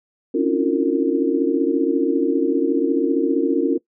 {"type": "tone cluster", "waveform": "sine", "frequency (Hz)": [271.4, 286.2, 326.9, 357.6, 457.4], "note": ["C#4", "D4", "E4", "F4", "A#4"], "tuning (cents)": [-36, -45, -14, 41, -33], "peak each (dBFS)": -22, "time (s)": [0.34, 3.78], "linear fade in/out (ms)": 10, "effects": ["noise-tail reverb RT60 0.1 s tail -20 dB re dry"]}